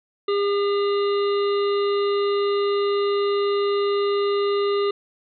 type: harmonic tone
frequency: 403.8 Hz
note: G#4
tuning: 49 cents flat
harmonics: 1 / 3 / 5 / 7 / 9 / 10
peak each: -19 / -28 / -38 / -37 / -38 / -39 dBFS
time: 0.28-4.91 s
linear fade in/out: 5 ms
effects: none